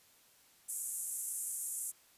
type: band-pass noise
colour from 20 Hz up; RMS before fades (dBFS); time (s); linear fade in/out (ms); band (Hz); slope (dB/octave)
pink; -40; 0.68-1.92; 20; 7500 to 12000; 48
effects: white hiss -65 dBFS RMS until 2.17 s + resampled to 32000 Hz